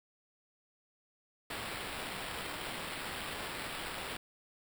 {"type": "noise with sample-and-hold", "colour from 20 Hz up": "blue", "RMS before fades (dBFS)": -41, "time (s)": [1.5, 4.17], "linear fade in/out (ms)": 5, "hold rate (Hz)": 6300, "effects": []}